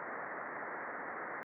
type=low-pass noise; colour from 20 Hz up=white; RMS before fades=-42 dBFS; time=0-1.43 s; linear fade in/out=0 ms; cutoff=2000 Hz; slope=96 dB/octave; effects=high-pass 300 Hz 12 dB/octave